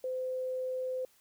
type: tone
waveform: sine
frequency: 513 Hz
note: C5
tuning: 34 cents flat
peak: -32 dBFS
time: 0.04-1.05 s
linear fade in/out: 2 ms
effects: white hiss -66 dBFS RMS until 1.2 s